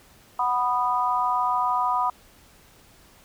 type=harmonic tone; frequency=246.9 Hz; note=B3; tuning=in tune; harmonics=3 / 4 / 5; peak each=-27 / -23 / -26 dBFS; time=0.39-2.1 s; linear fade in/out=5 ms; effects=pink hiss -54 dBFS RMS until 3.24 s